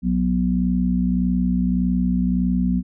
harmonic tone, 61.7 Hz, B1, 1 cent flat, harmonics 1 / 3 / 4, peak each -25 / -19 / -22 dBFS, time 0.02-2.83 s, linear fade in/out 50 ms, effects none

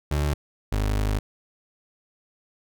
30% pulse tone pair in turn, 73.42 / 51.52 Hz, D2 / G#1, 0 / -13 cents, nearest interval tritone, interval 613 cents, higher first, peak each -19 dBFS, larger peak neither, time 0.11-0.34 / 0.72-1.19 s, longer second, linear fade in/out 5 ms, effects none

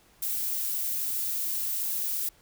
violet noise, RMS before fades -30 dBFS, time 0.22-2.29 s, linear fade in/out 5 ms, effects pink hiss -60 dBFS RMS until 2.41 s

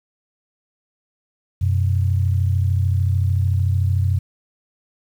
sine tone pair together, 92 / 125.47 Hz, F#2 / B2, -9 / +28 cents, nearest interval perfect fourth, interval 537 cents, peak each -16 / -22 dBFS, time 1.61-4.19 s, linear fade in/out 10 ms, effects 8-bit

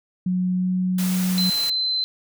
sine tone with pitch glide, 182.5 to 183.77 Hz, F#3 to F#3, -24 to -12 cents, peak -19 dBFS, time 0.26-1.5 s, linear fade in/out 5 ms, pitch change +12 cents, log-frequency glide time 0.54-0.7 s
white noise, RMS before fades -31 dBFS, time 0.98-1.7 s, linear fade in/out 5 ms
sine tone, 4068 Hz, C8, 50 cents flat, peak -20 dBFS, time 1.38-2.04 s, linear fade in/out 0 ms
effects none

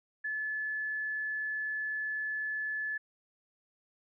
sine tone, 1726 Hz, A6, 34 cents flat, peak -32 dBFS, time 0.24-2.98 s, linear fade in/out 10 ms, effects none

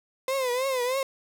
35% pulse tone with vibrato, 514 Hz, C5, 31 cents flat, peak -23 dBFS, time 0.28-1.03 s, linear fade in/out 2 ms, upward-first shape triangle, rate 3.2 Hz, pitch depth 120 cents each way, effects none

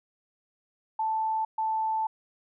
sine tone bursts at uneven times, 880 Hz, A5, in tune, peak -25 dBFS, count 2, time 0.99-1.45 / 1.58-2.07 s, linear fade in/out 5 ms, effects none

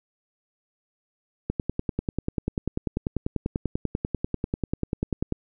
click train, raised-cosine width 3 ms, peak -12 dBFS, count 40, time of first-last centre 1.5-5.324 s, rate 10.2 Hz, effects none

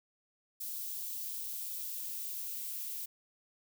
violet noise with high-pass filter sweep, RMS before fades -40 dBFS, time 0.6-3.06 s, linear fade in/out 10 ms, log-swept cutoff 3500 to 2200 Hz, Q 1.1, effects none

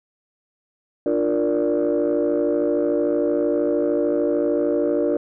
sine tone cluster, 297.9 / 351.1 / 469 / 583 Hz, D4 / F4 / A#4 / D5, +25 / +9 / +11 / -13 cents, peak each -22 dBFS, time 1.06-5.17 s, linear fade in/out 2 ms, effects tanh soft clip ceiling -12 dBFS

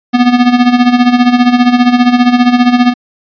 square tone with tremolo, 245.1 Hz, B3, 13 cents flat, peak -3 dBFS, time 0.13-2.94 s, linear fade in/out 20 ms, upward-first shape sine, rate 15 Hz, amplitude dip 70%, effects resampled to 11025 Hz

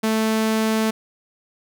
sawtooth tone, 220 Hz, A3, in tune, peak -14 dBFS, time 0.03-0.91 s, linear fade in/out 10 ms, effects none

